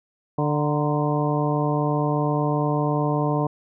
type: harmonic tone with a mistuned harmonic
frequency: 148.1 Hz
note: D3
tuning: 15 cents sharp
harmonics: 1 / 2 / 3 / 4 / 5 / 6 / 7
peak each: -23 / -26 / -28 / -29 / -30 / -31 / -31 dBFS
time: 0.38-3.47 s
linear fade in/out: 5 ms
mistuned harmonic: 6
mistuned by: +82 cents
effects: none